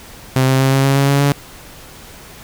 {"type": "tone with pitch steps", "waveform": "sawtooth", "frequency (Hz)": [130.81, 132.33, 133.87, 135.42, 137, 138.59, 140.2, 141.83], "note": ["C3", "C3", "C3", "C#3", "C#3", "C#3", "C#3", "C#3"], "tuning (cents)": [0, 20, 40, -40, -20, 0, 20, 40], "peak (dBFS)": -7, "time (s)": [0.36, 1.32], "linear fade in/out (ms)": 0, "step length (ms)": 120, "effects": ["pink hiss -38 dBFS RMS until 2.43 s"]}